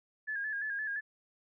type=tone with vibrato; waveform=sine; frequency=1677 Hz; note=G#6; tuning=16 cents sharp; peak=-33 dBFS; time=0.27-1.01 s; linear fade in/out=20 ms; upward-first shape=square; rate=5.8 Hz; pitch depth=53 cents each way; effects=none